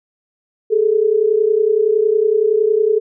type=tone pair together; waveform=sine; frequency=409.2 / 440 Hz; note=G#4 / A4; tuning=-26 / 0 cents; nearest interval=minor second; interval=126 cents; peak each=-16 / -13 dBFS; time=0.7-3 s; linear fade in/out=20 ms; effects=none